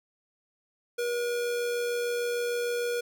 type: tone with amplitude modulation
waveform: square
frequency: 480 Hz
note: B4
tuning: 49 cents flat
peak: -27 dBFS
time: 0.98-3.01 s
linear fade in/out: 10 ms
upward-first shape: sine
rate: 86.6 Hz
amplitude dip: 25%
effects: none